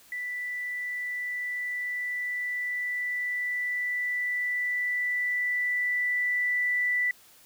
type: tone with level ramp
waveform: sine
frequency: 1975.5 Hz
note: B6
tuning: in tune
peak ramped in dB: -31 to -23 dBFS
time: 0.12-7.11 s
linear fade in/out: 2 ms
effects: white hiss -56 dBFS RMS until 7.45 s